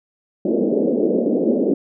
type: band-pass noise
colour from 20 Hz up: pink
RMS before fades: -18 dBFS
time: 0.45-1.74 s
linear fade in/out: 5 ms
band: 210 to 550 Hz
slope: 48 dB/octave
effects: none